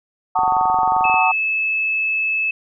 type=chord; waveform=sine; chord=D# half-diminished seventh; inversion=first; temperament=just; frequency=746.7 / 896 / 1120.1 / 1244.5 Hz; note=F#5 / A5 / C#6 / D#6; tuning=+16 / +31 / +18 / 0 cents; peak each=-18 / -18 / -23 / -23 dBFS; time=0.35-1.32 s; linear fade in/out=10 ms
type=click train; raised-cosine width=1 ms; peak=-17 dBFS; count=18; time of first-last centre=0.39-1.142 s; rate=22.6 Hz
type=tone; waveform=sine; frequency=2607 Hz; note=E7; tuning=20 cents flat; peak=-17 dBFS; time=1.04-2.51 s; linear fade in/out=5 ms
effects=none